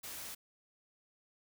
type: noise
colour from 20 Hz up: white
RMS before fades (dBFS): -45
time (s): 0.03-0.35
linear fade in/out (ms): 10
effects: none